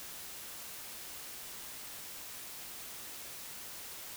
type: silence
effects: white hiss -46 dBFS RMS until 4.16 s